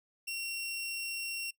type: tone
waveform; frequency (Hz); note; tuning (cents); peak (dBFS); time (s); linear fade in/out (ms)
sawtooth; 2735; F7; -37; -32; 0.27-1.51; 10
effects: noise-tail reverb RT60 0.1 s tail -19 dB re dry